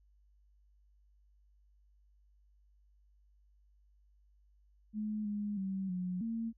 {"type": "tone with pitch steps", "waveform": "sine", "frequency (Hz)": [213.1, 206.9, 192.1, 181.3, 227.4], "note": ["G#3", "G#3", "G3", "F#3", "A#3"], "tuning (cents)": [45, -6, -35, -35, -43], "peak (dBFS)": -34, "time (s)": [4.93, 6.53], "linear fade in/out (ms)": 50, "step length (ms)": 320, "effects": ["added 50 Hz sine -64 dBFS peak until 6.57 s"]}